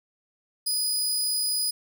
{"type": "tone", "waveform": "20% pulse", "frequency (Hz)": 4966, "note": "D#8", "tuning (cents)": -4, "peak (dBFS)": -18, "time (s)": [0.66, 1.71], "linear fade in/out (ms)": 10, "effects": []}